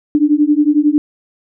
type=beating tone pair; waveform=sine; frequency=291.5 / 302.5 Hz; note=D4 / D#4; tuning=-13 / -49 cents; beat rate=11 Hz; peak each=-12 dBFS; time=0.15-0.98 s; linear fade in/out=0 ms; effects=none